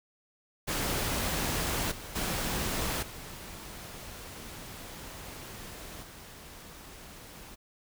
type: noise with level steps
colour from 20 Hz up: pink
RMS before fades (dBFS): -31 / -43 / -32 / -44 / -48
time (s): 0.67-7.56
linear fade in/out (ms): 20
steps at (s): 1.91 / 2.15 / 3.02 / 6.02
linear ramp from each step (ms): 10
effects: none